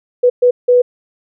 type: tone bursts at uneven times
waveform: sine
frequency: 492.7 Hz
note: B4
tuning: 4 cents flat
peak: -6 dBFS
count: 3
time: 0.23-0.3 / 0.42-0.51 / 0.68-0.82 s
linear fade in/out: 10 ms
effects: none